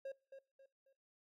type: tone with echo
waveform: triangle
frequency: 541 Hz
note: C#5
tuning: 42 cents flat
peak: -40 dBFS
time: 0.05-0.12 s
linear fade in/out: 5 ms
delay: 270 ms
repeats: 3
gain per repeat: -9 dB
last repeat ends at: 0.93 s
effects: noise-tail reverb RT60 0.4 s tail -24 dB re dry